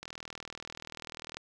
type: click train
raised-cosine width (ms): 0.2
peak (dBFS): -24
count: 55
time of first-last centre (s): 0.03-1.37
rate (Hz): 40.3
effects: none